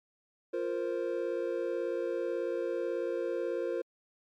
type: chord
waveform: triangle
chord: F suspended fourth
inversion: none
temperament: just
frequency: 349.2 / 465.6 / 523.8 Hz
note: F4 / Bb4 / C5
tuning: 0 / -2 / +2 cents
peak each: -33 dBFS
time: 0.53-3.82 s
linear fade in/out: 10 ms
effects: MP3 96 kbps